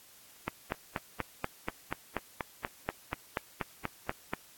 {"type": "click train", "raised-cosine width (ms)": 0.5, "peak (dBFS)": -15, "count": 17, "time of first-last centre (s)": [0.48, 4.335], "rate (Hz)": 4.15, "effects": ["white hiss -57 dBFS RMS until 4.57 s", "AAC 64 kbps"]}